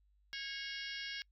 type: harmonic tone with a mistuned harmonic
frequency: 548 Hz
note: C#5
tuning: 20 cents flat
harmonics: 3 / 4 / 5 / 6 / 7 / 8 / 9 / 10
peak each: -46 / -47 / -49 / -49 / -53 / -53 / -51 / -51 dBFS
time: 0.33-1.22 s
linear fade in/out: 0 ms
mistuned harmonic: 5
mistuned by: +62 cents
effects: noise-tail reverb RT60 0.1 s tail -26 dB re dry + added 50 Hz sine -68 dBFS peak until 1.31 s